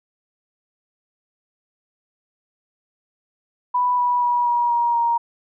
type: tone with pitch steps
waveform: sine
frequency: 987.8 / 977.6 / 967.5 / 957.5 / 947.6 / 937.8 Hz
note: B5 / B5 / B5 / A#5 / A#5 / A#5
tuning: 0 / -18 / -36 / +46 / +28 / +10 cents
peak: -16 dBFS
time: 3.74-5.18 s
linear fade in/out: 10 ms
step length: 240 ms
effects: none